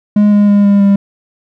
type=tone with pitch steps; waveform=triangle; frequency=207.7 / 205.6 / 203.4 / 201.3 / 199.24 Hz; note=G#3 / G#3 / G#3 / G3 / G3; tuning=0 / -17 / -36 / +46 / +28 cents; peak=-3 dBFS; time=0.16-0.96 s; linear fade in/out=5 ms; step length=160 ms; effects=none